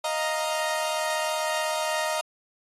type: chord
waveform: sawtooth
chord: Eb suspended second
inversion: none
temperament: equal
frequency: 622.3 / 698.5 / 932.3 Hz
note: Eb5 / F5 / Bb5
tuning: 0 / 0 / 0 cents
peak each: -24 / -30 / -26 dBFS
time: 0.04-2.21 s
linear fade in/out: 5 ms
effects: AAC 32 kbps